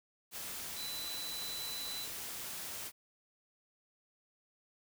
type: tone in noise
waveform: sine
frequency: 3990 Hz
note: B7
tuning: 17 cents sharp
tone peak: -41 dBFS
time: 0.75-2.08 s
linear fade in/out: 50 ms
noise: white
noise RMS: -43 dBFS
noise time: 0.31-2.92 s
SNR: -1 dB
effects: none